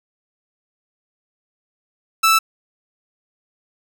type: tone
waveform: sawtooth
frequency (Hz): 1318.5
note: E6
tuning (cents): 0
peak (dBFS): -8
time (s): 2.23-2.39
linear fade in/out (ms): 10
effects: none